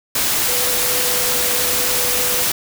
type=tone in noise; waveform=sine; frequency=493.9 Hz; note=B4; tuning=in tune; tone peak=-27 dBFS; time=0.48-2.44 s; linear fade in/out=5 ms; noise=white; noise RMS=-18 dBFS; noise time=0.15-2.52 s; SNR=-12 dB; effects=none